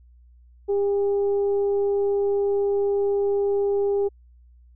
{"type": "tone with frequency modulation", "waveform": "sine", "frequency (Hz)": 402, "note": "G4", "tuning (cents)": 44, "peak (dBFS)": -19, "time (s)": [0.68, 4.09], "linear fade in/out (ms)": 20, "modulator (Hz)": 404, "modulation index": 0.28, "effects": ["added 60 Hz sine -49 dBFS peak until 4.75 s"]}